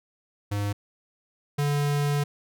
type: tone pair in turn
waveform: square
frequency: 102.1 / 144.71 Hz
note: G#2 / D3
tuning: -29 / -25 cents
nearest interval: tritone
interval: 604 cents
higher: second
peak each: -26 / -23 dBFS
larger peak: second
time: 0.51-0.73 / 1.58-2.24 s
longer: second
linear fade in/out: 10 ms
effects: none